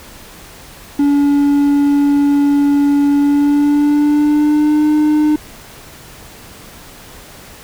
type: tone with pitch glide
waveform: triangle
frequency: 285.6 to 302.6 Hz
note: D4 to D#4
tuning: -48 to -48 cents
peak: -7 dBFS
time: 0.99-5.36 s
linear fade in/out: 5 ms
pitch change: +100 cents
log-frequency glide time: 3.17-4.88 s
effects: pink hiss -37 dBFS RMS until 7.63 s